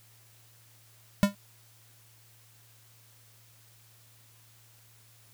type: tone with exponential decay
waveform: square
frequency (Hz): 201.1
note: G3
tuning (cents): +44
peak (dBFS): -15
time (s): 1.23-1.35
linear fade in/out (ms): 0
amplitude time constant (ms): 25
effects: added 113 Hz sine -60 dBFS peak until 5.33 s + white hiss -60 dBFS RMS until 5.33 s